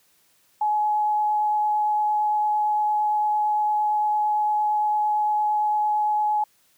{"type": "tone with vibrato", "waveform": "sine", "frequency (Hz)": 845, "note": "G#5", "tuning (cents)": 30, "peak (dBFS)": -19, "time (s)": [0.61, 6.44], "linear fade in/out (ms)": 5, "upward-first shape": "triangle", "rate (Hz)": 8.8, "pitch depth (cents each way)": 9, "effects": ["white hiss -62 dBFS RMS until 6.77 s", "high-pass 60 Hz 12 dB/octave"]}